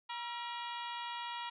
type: harmonic tone with a mistuned harmonic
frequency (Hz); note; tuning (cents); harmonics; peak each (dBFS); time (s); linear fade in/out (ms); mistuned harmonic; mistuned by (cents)
477.1; A#4; +40; 2 / 3 / 4 / 5 / 6 / 7 / 8 / 9; -41 / -49 / -49 / -51 / -49 / -49 / -55 / -62; 0.09-1.5; 10; 3; -83
effects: none